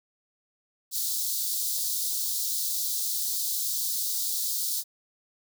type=high-pass noise; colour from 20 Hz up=white; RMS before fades=-29 dBFS; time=0.91-4.84 s; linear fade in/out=50 ms; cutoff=3800 Hz; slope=48 dB/octave; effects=none